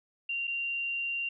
sine tone with dropouts, 2769 Hz, F7, 15 cents flat, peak -30 dBFS, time 0.29-1.29 s, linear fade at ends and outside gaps 5 ms, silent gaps 0.472-0.476 s, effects none

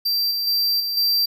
square tone with level steps, 4700 Hz, D8, 1 cent sharp, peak -19 / -22 / -18 / -23 / -17 dBFS, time 0.05-1.26 s, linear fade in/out 10 ms, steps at 0.31 / 0.47 / 0.8 / 0.97 s, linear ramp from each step 2 ms, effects none

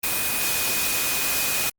sine tone in noise, 2489 Hz, D#7, in tune, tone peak -30 dBFS, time 0.03-1.7 s, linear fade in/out 10 ms, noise white, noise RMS -24 dBFS, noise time 0.03-1.7 s, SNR -9 dB, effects Opus 32 kbps

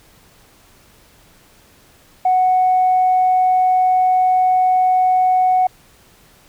sine tone, 740 Hz, F#5, in tune, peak -10 dBFS, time 2.25-5.67 s, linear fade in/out 5 ms, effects tanh soft clip ceiling -7 dBFS + pink hiss -50 dBFS RMS until 6.48 s

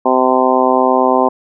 harmonic tone, 128.9 Hz, C3, 26 cents flat, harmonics 2 / 3 / 4 / 5 / 6 / 7 / 8, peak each -17 / -17 / -17 / -17 / -17 / -17 / -17 dBFS, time 0.05-1.29 s, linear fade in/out 10 ms, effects none

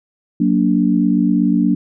sine chord, Gb augmented, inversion none, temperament equal with one note detuned, 185 / 233.1 / 290 Hz, Gb3 / Bb3 / D4, 0 / 0 / -22 cents, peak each -16 dBFS, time 0.4-1.75 s, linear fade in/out 5 ms, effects none

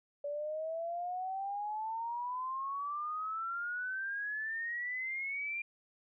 sine exponential sweep, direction up, 572 to 2399 Hz, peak -35 dBFS, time 0.24-5.62 s, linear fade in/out 5 ms, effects none

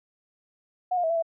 sine tone with pitch steps, 730 / 708 / 648 / 670 / 660 Hz, F#5 / F5 / E5 / E5 / E5, -24 / +23 / -30 / +28 / +2 cents, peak -22 dBFS, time 0.91-1.225 s, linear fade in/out 10 ms, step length 63 ms, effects none

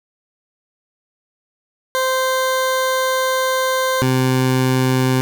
20% pulse tone pair in turn, 520 / 129.44 Hz, C5 / C3, -11 / -18 cents, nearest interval 2 octaves, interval 2407 cents, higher first, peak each -11 / -9 dBFS, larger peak second, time 1.95-4.02 / 4.02-5.21 s, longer first, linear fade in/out 0 ms, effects none

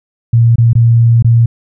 sine tone with dropouts, 116.54 Hz, A#2, in tune, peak -4 dBFS, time 0.33-1.46 s, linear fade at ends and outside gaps 5 ms, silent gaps 0.558-0.582 / 0.732-0.752 / 1.225-1.245 s, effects none

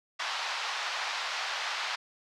pink band-pass noise, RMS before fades -34 dBFS, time 0.19-1.96 s, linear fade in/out 10 ms, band 800 to 5200 Hz, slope 24 dB/octave, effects none

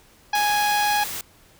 harmonic tone, 830.6 Hz, G#5, in tune, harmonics 1 / 2 / 3 / 4 / 5 / 6 / 7, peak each -20 / -26 / -30 / -32 / -34 / -36 / -37 dBFS, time 0.33-1.04 s, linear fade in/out 5 ms
white noise, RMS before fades -31 dBFS, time 0.35-1.21 s, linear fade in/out 2 ms
effects pink hiss -54 dBFS RMS until 1.59 s

